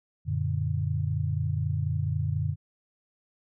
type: chord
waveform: sine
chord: Gb augmented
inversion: none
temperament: equal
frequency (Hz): 92.5 / 116.54 / 146.83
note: Gb2 / Bb2 / D3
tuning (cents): 0 / 0 / 0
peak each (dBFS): -29 / -31 / -29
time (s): 0.25-2.56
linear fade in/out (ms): 50
effects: none